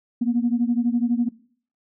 sine beating tone pair, 234.5 / 246.5 Hz, A#3 / B3, +11 / -3 cents, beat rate 12 Hz, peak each -20 / -22 dBFS, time 0.21-1.29 s, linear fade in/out 10 ms, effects noise-tail reverb RT60 0.5 s tail -20 dB re dry + tanh soft clip ceiling -11 dBFS

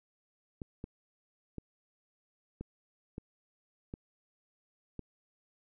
clicks, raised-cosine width 3 ms, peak -27 dBFS, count 7, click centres 0.618 / 0.841 / 1.583 / 2.61 / 3.181 / 3.939 / 4.993 s, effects none

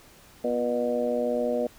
harmonic tone with a mistuned harmonic, 121.5 Hz, B2, 28 cents flat, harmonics 2 / 3 / 4 / 5 / 6, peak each -30 / -37 / -27 / -28 / -38 dBFS, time 0.44-1.67 s, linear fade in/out 5 ms, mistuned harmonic 3, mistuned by -67 cents, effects pink hiss -53 dBFS RMS until 1.78 s

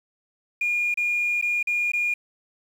sine tone with dropouts, 2425 Hz, D#7, 45 cents flat, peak -20 dBFS, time 0.61-2.14 s, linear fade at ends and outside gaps 5 ms, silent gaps 0.942-0.973 / 1.414-1.424 / 1.629-1.671 / 1.919-1.934 s, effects tanh soft clip ceiling -16 dBFS + 8-bit

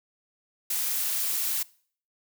blue noise, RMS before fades -28 dBFS, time 0.7-1.63 s, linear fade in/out 5 ms, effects noise-tail reverb RT60 0.5 s tail -22 dB re dry

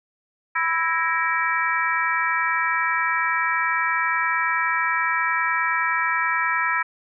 harmonic tone with a mistuned harmonic, 329.6 Hz, E4, in tune, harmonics 3 / 4 / 5 / 6 / 7, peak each -26 / -25 / -26 / -26 / -27 dBFS, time 0.55-6.83 s, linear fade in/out 10 ms, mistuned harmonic 6, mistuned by -90 cents, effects none

